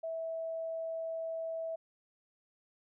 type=tone; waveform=sine; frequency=653 Hz; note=E5; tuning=17 cents flat; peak=-35 dBFS; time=0.03-1.76 s; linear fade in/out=10 ms; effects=none